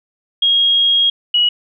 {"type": "tone pair in turn", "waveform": "sine", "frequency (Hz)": [3272, 2915], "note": ["G#7", "F#7"], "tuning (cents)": [-26, -26], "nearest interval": "major second", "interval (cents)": 200, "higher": "first", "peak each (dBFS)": -10, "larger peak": "neither", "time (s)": [[0.42, 1.1], [1.34, 1.49]], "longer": "first", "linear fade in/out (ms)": 5, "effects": []}